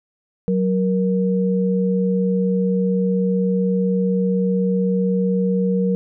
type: tone pair together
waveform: sine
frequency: 186.1 / 470.3 Hz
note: F#3 / A#4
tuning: +10 / +15 cents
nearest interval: octave + major third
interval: 1605 cents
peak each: -17 / -21 dBFS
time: 0.48-5.95 s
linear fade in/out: 0 ms
effects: none